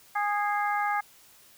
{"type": "harmonic tone with a mistuned harmonic", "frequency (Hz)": 411.9, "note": "G#4", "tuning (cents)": -14, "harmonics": [2, 3, 4, 5], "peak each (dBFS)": [-27, -31, -33, -35], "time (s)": [0.15, 1.01], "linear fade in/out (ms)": 10, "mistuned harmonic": 5, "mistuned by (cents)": 30, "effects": ["white hiss -56 dBFS RMS until 1.57 s"]}